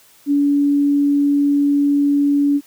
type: tone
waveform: sine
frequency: 285.6 Hz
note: D4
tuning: 48 cents flat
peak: -12 dBFS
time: 0.26-2.61 s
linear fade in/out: 50 ms
effects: white hiss -50 dBFS RMS until 2.66 s + high-pass 80 Hz 12 dB/octave